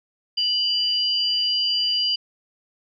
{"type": "tone pair together", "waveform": "sine", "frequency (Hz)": [2968, 4770], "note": ["F#7", "D8"], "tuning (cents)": [5, 26], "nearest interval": "minor sixth", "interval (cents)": 821, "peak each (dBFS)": -22, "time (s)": [0.37, 2.16], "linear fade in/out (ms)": 10, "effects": []}